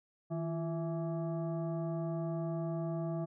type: tone with frequency modulation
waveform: sine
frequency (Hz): 160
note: D#3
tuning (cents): +49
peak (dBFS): -33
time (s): 0.3-3.26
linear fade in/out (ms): 20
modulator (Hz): 500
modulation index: 0.97
effects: none